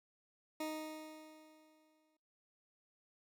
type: tone with exponential decay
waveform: 20% pulse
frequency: 311.1 Hz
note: D#4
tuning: in tune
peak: -33 dBFS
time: 0.6-2.17 s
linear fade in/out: 5 ms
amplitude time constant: 340 ms
effects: noise-tail reverb RT60 0.7 s tail -24 dB re dry